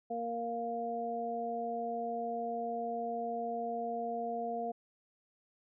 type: harmonic tone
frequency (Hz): 233.3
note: A#3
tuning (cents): +2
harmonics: 1 / 2 / 3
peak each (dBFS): -42 / -39 / -36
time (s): 0.1-4.72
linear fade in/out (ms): 10
effects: none